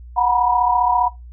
sine tone cluster, 732 / 947 / 982 Hz, F#5 / A#5 / B5, -19 / +27 / -10 cents, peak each -18 dBFS, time 0.16-1.09 s, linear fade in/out 20 ms, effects noise-tail reverb RT60 0.2 s tail -18 dB re dry + added 60 Hz sine -35 dBFS peak until 1.32 s

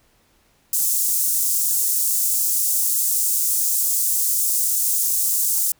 pink high-pass noise, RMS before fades -20 dBFS, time 0.73-5.72 s, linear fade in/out 2 ms, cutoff 7300 Hz, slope 24 dB/octave, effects pink hiss -60 dBFS RMS until 5.79 s

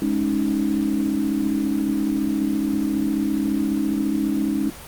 sine chord, Ab suspended fourth, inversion none, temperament just, 207.7 / 276.9 / 311.5 Hz, Ab3 / Db4 / Eb4, 0 / -2 / +2 cents, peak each -23 dBFS, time 0.02-4.7 s, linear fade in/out 2 ms, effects pink hiss -38 dBFS RMS until 4.87 s + Opus 24 kbps

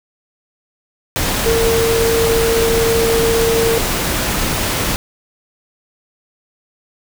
sine tone in noise, 457 Hz, A#4, 34 cents flat, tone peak -13 dBFS, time 1.46-3.78 s, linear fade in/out 0 ms, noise pink, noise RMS -18 dBFS, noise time 1.16-4.96 s, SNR +2 dB, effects none

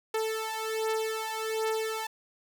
sawtooth beating tone pair, 440 / 441.3 Hz, A4 / A4, 0 / +5 cents, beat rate 1.3 Hz, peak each -29 / -28 dBFS, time 0.14-2.07 s, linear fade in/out 5 ms, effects none

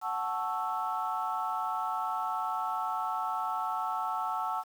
sine chord, F# minor seventh, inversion none, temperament equal, 740 / 880 / 1108.7 / 1318.5 Hz, F#5 / A5 / C#6 / E6, 0 / 0 / 0 / 0 cents, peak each -35 / -34 / -37 / -34 dBFS, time 0.01-4.64 s, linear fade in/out 50 ms, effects tanh soft clip ceiling -21 dBFS + 9-bit

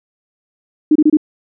sine tone bursts, 305.4 Hz, D#4, 32 cents flat, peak -6 dBFS, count 4, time 0.91-1.171 s, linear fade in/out 5 ms, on 45 ms, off 27 ms, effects none

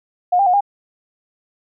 sine tone with pitch steps, 717 / 796 / 722 / 808 Hz, F5 / G5 / F#5 / G#5, +45 / +26 / -43 / -48 cents, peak -11 dBFS, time 0.32-0.608 s, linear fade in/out 10 ms, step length 72 ms, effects none

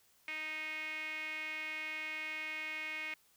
sawtooth tone with band-pass filter, 311.1 Hz, D#4, in tune, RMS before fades -41 dBFS, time 0.28-3.14 s, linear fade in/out 2 ms, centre 2300 Hz, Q 9.3, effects white hiss -69 dBFS RMS until 3.36 s

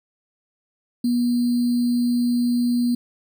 sine tone with sample-and-hold, 242 Hz, B3, 35 cents flat, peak -17 dBFS, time 1.04-2.95 s, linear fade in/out 5 ms, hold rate 4410 Hz, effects none

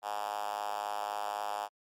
5% pulse tone with high-pass filter, 103.83 Hz, G#2, in tune, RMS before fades -36 dBFS, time 0.02-1.69 s, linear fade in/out 50 ms, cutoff 770 Hz, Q 3.9, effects MP3 64 kbps

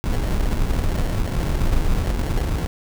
brown noise with sample-and-hold, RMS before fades -20 dBFS, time 0.04-2.67 s, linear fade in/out 0 ms, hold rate 1225 Hz, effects none

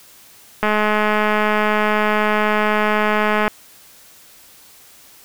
click train, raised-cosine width 0.5 ms, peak -3 dBFS, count 605, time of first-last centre 0.63-3.479 s, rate 212 Hz, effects white hiss -46 dBFS RMS until 5.24 s

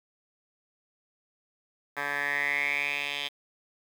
10% pulse tone with band-pass filter sweep, 143.3 Hz, D3, 42 cents flat, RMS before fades -30 dBFS, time 1.96-3.29 s, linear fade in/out 20 ms, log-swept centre 1500 to 3100 Hz, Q 7, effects 8-bit

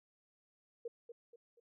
sine tone with echo, 470 Hz, A#4, 14 cents sharp, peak -39 dBFS, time 0.85-0.88 s, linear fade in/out 5 ms, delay 240 ms, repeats 3, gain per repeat -8 dB, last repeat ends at 1.6 s, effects none

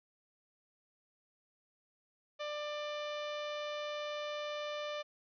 harmonic tone, 594 Hz, D5, 20 cents sharp, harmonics 1 / 2 / 3 / 4 / 5 / 6 / 7 / 8 / 9 / 10, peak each -39 / -45 / -50 / -49 / -50 / -50 / -57 / -60 / -64 / -62 dBFS, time 2.39-5.03 s, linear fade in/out 20 ms, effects none

